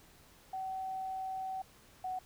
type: tone pair in turn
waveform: sine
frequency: 760 / 743.9 Hz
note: F#5 / F#5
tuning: +46 / +9 cents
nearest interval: unison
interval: 37 cents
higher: first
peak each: -36 / -35 dBFS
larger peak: second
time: 0.53-1.62 / 2.04-2.19 s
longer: first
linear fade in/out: 5 ms
effects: pink hiss -61 dBFS RMS until 2.25 s